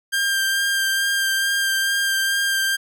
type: tone with vibrato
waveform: sawtooth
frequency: 1591 Hz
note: G6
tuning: 25 cents sharp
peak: -15 dBFS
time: 0.12-2.77 s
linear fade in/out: 20 ms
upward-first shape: sine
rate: 2.3 Hz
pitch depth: 14 cents each way
effects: none